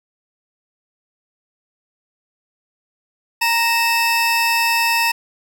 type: tone pair together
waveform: 30% pulse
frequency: 930 / 2630 Hz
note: A#5 / E7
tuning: -4 / -5 cents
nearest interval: octave + tritone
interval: 1799 cents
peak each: -15 dBFS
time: 3.41-5.12 s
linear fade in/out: 10 ms
effects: none